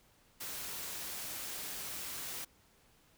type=noise; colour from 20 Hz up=white; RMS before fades=-42 dBFS; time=0.4-2.45 s; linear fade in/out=10 ms; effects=pink hiss -67 dBFS RMS until 3.17 s